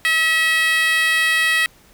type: tone with high-pass filter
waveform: 10% pulse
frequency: 644 Hz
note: E5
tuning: 41 cents flat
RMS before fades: -17 dBFS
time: 0.05-1.66 s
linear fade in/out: 0 ms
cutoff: 1900 Hz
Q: 3.2
effects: pink hiss -51 dBFS RMS until 1.93 s